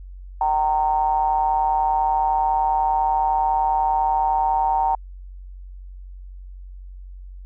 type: ring-modulated tone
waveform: triangle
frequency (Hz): 75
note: D2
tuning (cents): +37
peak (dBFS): -12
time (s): 0.41-4.95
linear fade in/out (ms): 0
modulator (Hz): 844
effects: added 46 Hz sine -35 dBFS peak until 7.45 s